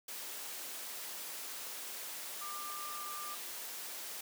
sine tone in noise, 1193 Hz, D6, 27 cents sharp, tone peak -43 dBFS, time 2.41-3.35 s, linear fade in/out 5 ms, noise white, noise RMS -44 dBFS, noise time 0.08-4.21 s, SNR -2 dB, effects high-pass 300 Hz 12 dB/octave

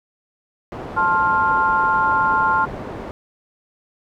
white low-pass noise, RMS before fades -31 dBFS, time 0.72-3.11 s, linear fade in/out 0 ms, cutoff 660 Hz, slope 12 dB/octave
sine chord, F major, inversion first, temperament equal with one note detuned, 880 / 1058.1 / 1396.9 Hz, A5 / C6 / F6, 0 / +19 / 0 cents, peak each -19 dBFS, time 0.96-2.66 s, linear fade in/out 20 ms
effects none

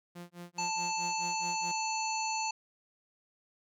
sawtooth tone with tremolo, 174.61 Hz, F3, in tune, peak -38 dBFS, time 0.15-1.72 s, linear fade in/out 10 ms, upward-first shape sine, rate 4.7 Hz, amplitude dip 100%
harmonic tone, 880 Hz, A5, in tune, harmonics 1 / 3 / 5 / 7 / 8, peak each -33 / -38 / -40 / -41 / -42 dBFS, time 0.58-2.51 s, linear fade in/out 5 ms
effects none

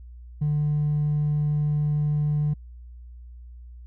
sine tone with hard clipping, 148.9 Hz, D3, 24 cents sharp, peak -21 dBFS, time 0.41-2.54 s, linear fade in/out 10 ms, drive 1 dB, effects added 60 Hz sine -40 dBFS peak until 3.86 s

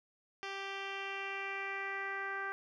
10% pulse tone with low-pass filter sweep, 392 Hz, G4, in tune, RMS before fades -40 dBFS, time 0.43-2.52 s, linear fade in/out 0 ms, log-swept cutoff 3900 to 1600 Hz, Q 3.1, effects none

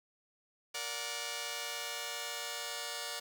5% pulse chord, Bb augmented, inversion none, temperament just, 466.2 / 582.7 / 728.4 Hz, Bb4 / D5 / F#5, 0 / -14 / -27 cents, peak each -32 / -30 / -31 dBFS, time 0.74-3.2 s, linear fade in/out 10 ms, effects 10-bit

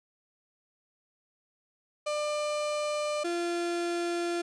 35% pulse tone pair in turn, 597 / 344.8 Hz, D5 / F4, +28 / -22 cents, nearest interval minor seventh, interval 950 cents, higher first, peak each -27 dBFS, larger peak neither, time 2.06-3.24 / 3.24-4.42 s, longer neither, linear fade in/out 10 ms, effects resampled to 22050 Hz

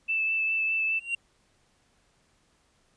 sine tone with vibrato, 2637 Hz, E7, in tune, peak -24 dBFS, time 0.08-1 s, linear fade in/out 20 ms, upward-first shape sine, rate 4.9 Hz, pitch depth 12 cents each way
triangle tone with exponential growth, 2759 Hz, F7, 22 cents flat, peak -22 dBFS, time 0.93-1.15 s, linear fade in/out 5 ms, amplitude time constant 47 ms
effects pink hiss -67 dBFS RMS until 2.96 s + resampled to 22050 Hz

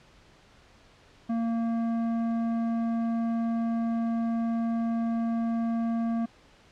sine tone with tanh clipping, 229.8 Hz, A#3, 25 cents flat, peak -27 dBFS, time 1.29-6.26 s, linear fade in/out 10 ms, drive 11 dB, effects pink hiss -57 dBFS RMS until 6.71 s + low-pass 5000 Hz 12 dB/octave

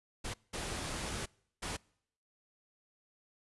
pink noise bursts at uneven times, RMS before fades -39 dBFS, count 3, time 0.24-0.34 / 0.53-1.26 / 1.62-1.77 s, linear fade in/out 10 ms, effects noise-tail reverb RT60 0.7 s tail -26 dB re dry + resampled to 24000 Hz

